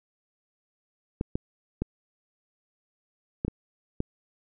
clicks, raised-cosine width 3 ms, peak -14 dBFS, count 6, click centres 1.211 / 1.355 / 1.82 / 3.449 / 3.481 / 4.004 s, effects none

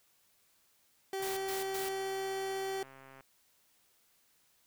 30% pulse tone, 386 Hz, G4, 27 cents flat, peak -32 dBFS, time 1.13-2.83 s, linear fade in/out 2 ms
click train, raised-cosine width 0.5 ms, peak -39 dBFS, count 270, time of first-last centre 1.2-3.207 s, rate 134 Hz
white noise bursts, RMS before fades -42 dBFS, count 3, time 1.22-1.89 s, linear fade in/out 5 ms, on 150 ms, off 110 ms
effects white hiss -70 dBFS RMS until 4.66 s

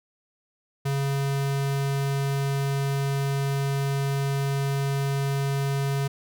square tone, 138.59 Hz, C#3, in tune, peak -24 dBFS, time 0.85-6.08 s, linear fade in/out 10 ms, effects none

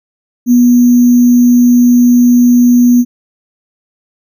sine tone with sample-and-hold, 243.7 Hz, B3, 23 cents flat, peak -3 dBFS, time 0.46-3.05 s, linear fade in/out 50 ms, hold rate 6300 Hz, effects none

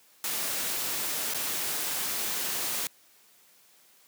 white noise with dropouts, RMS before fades -31 dBFS, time 0.24-2.87 s, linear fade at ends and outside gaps 1 ms, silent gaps 1.338-1.345 s, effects white hiss -60 dBFS RMS until 4.07 s + high-pass 150 Hz 12 dB/octave

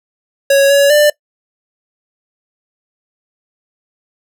square tone with pitch steps, 554 / 563 / 593 Hz, C#5 / C#5 / D5, -1 / +27 / +17 cents, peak -7 dBFS, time 0.5-1.1 s, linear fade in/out 5 ms, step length 200 ms, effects noise-tail reverb RT60 0.1 s tail -22 dB re dry

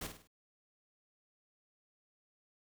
pink noise with echo, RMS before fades -41 dBFS, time 0.01-0.07 s, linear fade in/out 5 ms, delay 51 ms, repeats 4, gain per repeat -7 dB, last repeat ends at 0.274 s, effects none

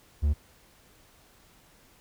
triangle tone, 73.42 Hz, D2, in tune, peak -19 dBFS, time 0.22-0.34 s, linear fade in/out 20 ms, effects pink hiss -59 dBFS RMS until 2 s

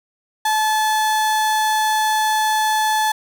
35% pulse tone, 865 Hz, A5, 30 cents flat, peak -14 dBFS, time 0.45-3.12 s, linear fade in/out 5 ms, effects none

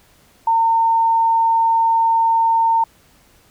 sine tone, 910 Hz, A#5, 42 cents flat, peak -12 dBFS, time 0.47-2.84 s, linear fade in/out 5 ms, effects pink hiss -53 dBFS RMS until 3.5 s

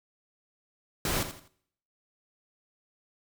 pink noise with echo, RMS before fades -29 dBFS, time 1.05-1.23 s, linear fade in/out 2 ms, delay 83 ms, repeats 3, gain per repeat -10 dB, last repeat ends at 1.479 s, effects noise-tail reverb RT60 0.7 s tail -22 dB re dry

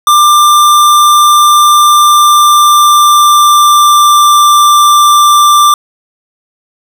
square tone with pitch glide, 1189 to 1181.5 Hz, D6 to D6, +21 to +10 cents, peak -3 dBFS, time 0.07-5.74 s, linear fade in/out 2 ms, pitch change -11 cents, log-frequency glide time 1.89-4.4 s, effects none

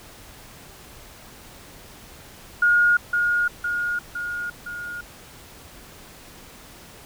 sine tone with echo, 1431 Hz, F6, 42 cents sharp, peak -14 dBFS, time 2.62-2.97 s, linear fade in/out 5 ms, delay 510 ms, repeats 4, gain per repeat -4 dB, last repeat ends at 5.01 s, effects pink hiss -45 dBFS RMS until 7.05 s

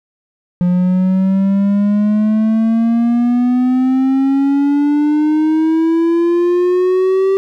triangle exponential sweep, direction up, 176.7 to 389.2 Hz, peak -8 dBFS, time 0.61-7.37 s, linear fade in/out 0 ms, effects none

